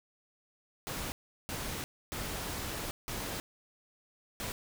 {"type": "noise bursts at uneven times", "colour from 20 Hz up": "pink", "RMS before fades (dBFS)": -38, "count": 5, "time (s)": [[0.87, 1.12], [1.49, 1.84], [2.12, 2.91], [3.08, 3.4], [4.4, 4.52]], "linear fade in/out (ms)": 0, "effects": []}